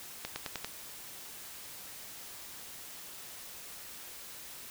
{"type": "accelerating click train", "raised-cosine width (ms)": 0.2, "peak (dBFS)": -18, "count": 5, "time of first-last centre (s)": [0.25, 0.646], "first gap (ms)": 110, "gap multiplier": 0.93, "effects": ["white hiss -47 dBFS RMS until 4.7 s"]}